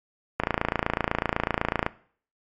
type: click train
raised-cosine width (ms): 0.5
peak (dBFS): -7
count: 42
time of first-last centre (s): 0.4-1.864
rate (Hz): 28
effects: noise-tail reverb RT60 0.5 s tail -18 dB re dry + MP3 64 kbps